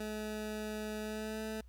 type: tone with pitch glide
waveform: 20% pulse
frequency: 214.1 to 218.3 Hz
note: A3 to A3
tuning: -47 to -13 cents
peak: -33 dBFS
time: 0-1.61 s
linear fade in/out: 5 ms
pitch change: +34 cents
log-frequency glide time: 1-1.42 s
effects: added 60 Hz sine -52 dBFS peak until 1.68 s + pink hiss -75 dBFS RMS until 1.68 s